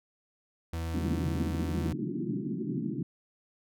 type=tone; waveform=40% pulse; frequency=82.41 Hz; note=E2; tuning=in tune; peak=-31 dBFS; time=0.73-1.93 s; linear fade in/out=5 ms
type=band-pass noise; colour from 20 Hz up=pink; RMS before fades=-33 dBFS; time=0.94-3.03 s; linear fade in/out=5 ms; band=130 to 370 Hz; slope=96 dB/octave
effects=none